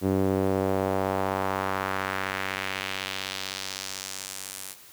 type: tone with band-pass filter sweep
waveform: sawtooth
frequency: 95.9 Hz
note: G2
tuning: 37 cents flat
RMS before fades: -29 dBFS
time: 0.01-4.76 s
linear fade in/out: 50 ms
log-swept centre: 320 to 11000 Hz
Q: 1.3
effects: white hiss -50 dBFS RMS until 4.92 s